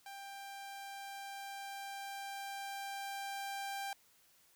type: tone with level ramp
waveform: sawtooth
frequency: 791 Hz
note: G5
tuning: 15 cents sharp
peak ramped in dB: -43 to -35 dBFS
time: 0.06-3.93 s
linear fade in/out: 2 ms
effects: white hiss -68 dBFS RMS until 4.55 s